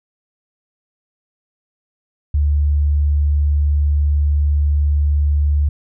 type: tone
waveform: sine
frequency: 73.1 Hz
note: D2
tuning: 7 cents flat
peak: -12 dBFS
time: 2.34-5.69 s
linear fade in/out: 5 ms
effects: none